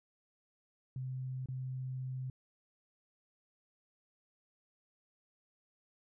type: tone with dropouts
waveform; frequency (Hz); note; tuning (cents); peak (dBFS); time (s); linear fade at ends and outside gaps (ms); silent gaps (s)
sine; 129.6; C3; -16; -37; 0.96-2.3; 2; 1.459-1.486
effects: none